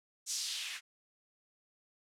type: noise with band-pass filter sweep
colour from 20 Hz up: blue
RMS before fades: -38 dBFS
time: 0.26-0.81 s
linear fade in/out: 50 ms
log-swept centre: 6600 to 1900 Hz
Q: 2
effects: low-pass 10000 Hz 12 dB/octave